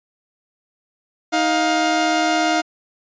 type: tone pair together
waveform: sawtooth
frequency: 314.4 / 705.8 Hz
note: D#4 / F5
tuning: +18 / +18 cents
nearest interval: octave + major second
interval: 1400 cents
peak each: -16 / -14 dBFS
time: 1.32-2.62 s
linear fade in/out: 20 ms
effects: resampled to 16000 Hz